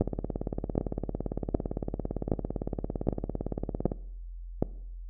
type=two click trains; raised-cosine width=2 ms; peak=-17 / -10 dBFS; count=70 / 7; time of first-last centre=0.02-3.918 / 0.01-4.625 s; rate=17.7 / 1.3 Hz; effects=noise-tail reverb RT60 0.7 s tail -21 dB re dry + added 43 Hz sine -38 dBFS peak until 5.09 s